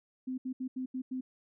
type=tone bursts at uneven times; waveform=sine; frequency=257.5 Hz; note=C4; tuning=28 cents flat; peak=-33 dBFS; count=6; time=0.27-0.38 / 0.45-0.53 / 0.6-0.68 / 0.76-0.86 / 0.94-1.02 / 1.11-1.21 s; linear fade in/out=10 ms; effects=none